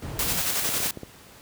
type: noise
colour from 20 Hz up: brown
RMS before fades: -31 dBFS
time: 0.02-0.41 s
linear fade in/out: 5 ms
type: noise with tremolo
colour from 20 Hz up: white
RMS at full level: -25 dBFS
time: 0.19-0.91 s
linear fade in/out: 2 ms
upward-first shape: square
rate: 11 Hz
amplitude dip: 30%
type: clicks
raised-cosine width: 2 ms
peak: -22 dBFS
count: 7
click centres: 0.657 / 0.691 / 0.767 / 0.803 / 0.86 / 0.973 / 1.033 s
effects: pink hiss -49 dBFS RMS until 1.41 s + high-pass 60 Hz 12 dB/octave